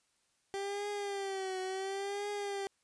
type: tone with vibrato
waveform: 30% pulse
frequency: 392 Hz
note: G4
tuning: in tune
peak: -33 dBFS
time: 0.54-2.67 s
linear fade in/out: 0 ms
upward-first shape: triangle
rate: 0.71 Hz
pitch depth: 90 cents each way
effects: white hiss -75 dBFS RMS until 2.83 s + resampled to 22050 Hz

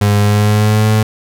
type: tone with pitch glide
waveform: 35% pulse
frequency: 102.8 to 108.29 Hz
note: G#2 to A2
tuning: -17 to -27 cents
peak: -7 dBFS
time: 0.01-1.03 s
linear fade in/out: 5 ms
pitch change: +90 cents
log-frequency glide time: 0.19-0.89 s
effects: none

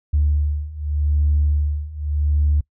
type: beating tone pair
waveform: sine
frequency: 73.42 / 74.26 Hz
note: D2 / D2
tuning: 0 / +20 cents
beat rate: 0.84 Hz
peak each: -20 / -18 dBFS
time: 0.13-2.61 s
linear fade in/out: 10 ms
effects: noise-tail reverb RT60 0.1 s tail -23 dB re dry + tanh soft clip ceiling -9 dBFS

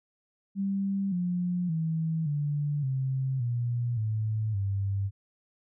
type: tone with pitch steps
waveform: sine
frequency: 196.3 / 177.94 / 161.3 / 146.21 / 132.54 / 120.14 / 108.9 / 98.72 Hz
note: G3 / F3 / E3 / D3 / C3 / B2 / A2 / G2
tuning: +3 / +33 / -37 / -7 / +23 / -47 / -17 / +13 cents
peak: -26 dBFS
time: 0.55-5.11 s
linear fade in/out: 50 ms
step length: 570 ms
effects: none

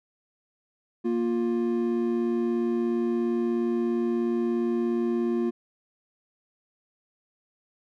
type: tone pair together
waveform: triangle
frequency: 234.7 / 351.7 Hz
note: A#3 / F4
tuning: +12 / +12 cents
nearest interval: perfect fifth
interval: 700 cents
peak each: -24 dBFS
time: 1.04-5.51 s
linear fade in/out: 20 ms
effects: none

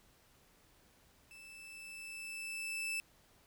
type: tone with level ramp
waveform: 40% pulse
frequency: 2637 Hz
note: E7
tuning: in tune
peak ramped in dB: -52 to -34 dBFS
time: 1.31-3 s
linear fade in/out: 0 ms
effects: pink hiss -67 dBFS RMS until 3.46 s

